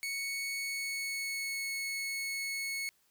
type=tone with pitch glide; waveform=sawtooth; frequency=2217 to 2199 Hz; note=C#7 to C#7; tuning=0 to -14 cents; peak=-31 dBFS; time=0.03-2.89 s; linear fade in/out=0 ms; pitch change=-14 cents; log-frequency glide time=0.56-1.67 s; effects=white hiss -71 dBFS RMS until 3.1 s